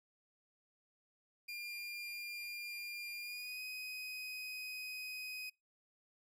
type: tone with pitch glide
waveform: 30% pulse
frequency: 2401 to 2509 Hz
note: D7 to D#7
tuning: +38 to +14 cents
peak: -40 dBFS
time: 1.48-5.5 s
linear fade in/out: 10 ms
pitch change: +76 cents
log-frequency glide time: 3.2-3.61 s
effects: noise-tail reverb RT60 0.2 s tail -23 dB re dry